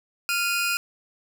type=tone pair together; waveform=sawtooth; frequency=1394 / 2484 Hz; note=F6 / D#7; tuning=-4 / -3 cents; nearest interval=minor seventh; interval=1001 cents; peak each=-22 / -22 dBFS; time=0.29-0.77 s; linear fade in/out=0 ms; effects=none